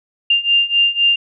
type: beating tone pair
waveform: sine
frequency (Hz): 2794 / 2797.9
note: F7 / F7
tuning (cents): 0 / +3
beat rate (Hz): 3.9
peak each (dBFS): -16 / -14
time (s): 0.3-1.16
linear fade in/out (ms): 5
effects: none